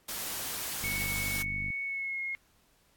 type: noise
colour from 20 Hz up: white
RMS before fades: -36 dBFS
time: 0.08-1.43 s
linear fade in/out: 10 ms
type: tone with pitch glide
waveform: sine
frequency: 2217 to 2155 Hz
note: C#7 to C#7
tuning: 0 to -49 cents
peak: -32 dBFS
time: 0.84-2.35 s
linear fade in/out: 0 ms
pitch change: -49 cents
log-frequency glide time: 1.84-2.21 s
type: click train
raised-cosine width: 5 ms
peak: -29 dBFS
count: 44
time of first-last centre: 0.84-1.703 s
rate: 49.8 Hz
effects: pink hiss -67 dBFS RMS until 2.96 s + AAC 64 kbps